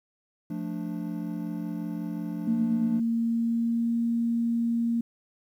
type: chord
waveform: triangle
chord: D minor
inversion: first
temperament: equal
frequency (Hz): 174.61 / 220 / 293.7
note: F3 / A3 / D4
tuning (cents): 0 / 0 / 0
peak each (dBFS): -32 / -33 / -33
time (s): 0.5-3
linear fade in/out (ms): 5
type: tone with pitch glide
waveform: sine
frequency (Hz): 229.1 to 233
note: A#3 to A#3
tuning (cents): -30 to -1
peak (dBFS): -23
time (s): 2.47-5.01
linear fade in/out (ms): 5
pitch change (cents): +29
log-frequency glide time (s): 2.78-3.97
effects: 10-bit